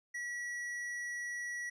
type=tone with hard clipping; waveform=sine; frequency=1933 Hz; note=B6; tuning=38 cents flat; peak=-39 dBFS; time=0.14-1.7 s; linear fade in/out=10 ms; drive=8 dB; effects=none